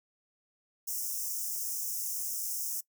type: high-pass noise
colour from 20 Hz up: white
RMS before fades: -35 dBFS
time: 0.87-2.81 s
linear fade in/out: 10 ms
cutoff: 5300 Hz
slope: 96 dB/octave
effects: noise-tail reverb RT60 0.1 s tail -21 dB re dry